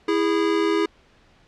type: tone pair together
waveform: square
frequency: 329.6 / 410.2 Hz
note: E4 / G#4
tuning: 0 / -21 cents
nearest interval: major third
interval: 379 cents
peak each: -22 dBFS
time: 0.08-0.86 s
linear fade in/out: 5 ms
effects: pink hiss -56 dBFS RMS until 1.47 s + low-pass 4000 Hz 12 dB/octave